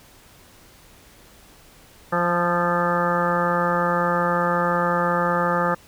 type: harmonic tone with a mistuned harmonic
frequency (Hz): 174.4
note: F3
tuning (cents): -2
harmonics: 1 / 2 / 3 / 4 / 5 / 6 / 7 / 8 / 9 / 10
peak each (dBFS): -26 / -31 / -24 / -33 / -26 / -35 / -24 / -31 / -31 / -31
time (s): 2.12-5.75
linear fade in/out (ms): 10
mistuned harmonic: 8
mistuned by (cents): -50
effects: pink hiss -50 dBFS RMS until 5.87 s